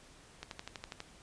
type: click train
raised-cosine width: 0.2 ms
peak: -24 dBFS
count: 8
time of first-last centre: 0.43-1.004 s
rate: 12.2 Hz
effects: pink hiss -58 dBFS RMS until 1.22 s + resampled to 22050 Hz